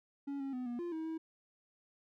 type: tone with pitch steps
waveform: triangle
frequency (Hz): 280.4 / 272.7 / 251.6 / 240.6 / 347.1 / 319.6 / 322.1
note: C#4 / C#4 / B3 / B3 / F4 / D#4 / E4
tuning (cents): +20 / -28 / +32 / -45 / -11 / +47 / -40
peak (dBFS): -35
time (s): 0.27-1.18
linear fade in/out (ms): 10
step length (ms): 130
effects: none